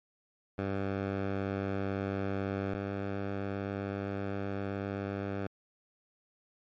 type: tone pair in turn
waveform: 10% pulse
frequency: 98 / 99.14 Hz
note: G2 / G2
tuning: 0 / +20 cents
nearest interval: unison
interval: 20 cents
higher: second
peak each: -23 / -25 dBFS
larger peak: first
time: 0.58-2.74 / 2.74-5.47 s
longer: second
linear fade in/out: 5 ms
effects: low-pass 2000 Hz 12 dB/octave + MP3 48 kbps